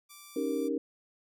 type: tone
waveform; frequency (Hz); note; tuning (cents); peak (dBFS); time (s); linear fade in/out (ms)
5% pulse; 1170; D6; -7; -37; 0.09-0.69; 20
type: chord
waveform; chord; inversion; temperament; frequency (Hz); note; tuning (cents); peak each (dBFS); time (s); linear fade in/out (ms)
sine; Eb dominant seventh; third; equal; 277.2 / 311.1 / 392 / 466.2; Db4 / Eb4 / G4 / Bb4; 0 / 0 / 0 / 0; -33 / -34 / -37 / -33; 0.36-0.78; 5
effects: none